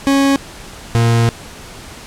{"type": "tone pair in turn", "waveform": "40% pulse", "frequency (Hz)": [275.4, 116.23], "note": ["C#4", "A#2"], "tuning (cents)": [-11, -5], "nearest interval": "octave + minor third", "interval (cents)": 1494, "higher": "first", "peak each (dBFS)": -9, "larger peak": "neither", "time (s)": [[0.07, 0.36], [0.95, 1.29]], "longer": "second", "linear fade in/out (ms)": 0, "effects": ["pink hiss -34 dBFS RMS until 2.06 s", "low-pass 10000 Hz 12 dB/octave"]}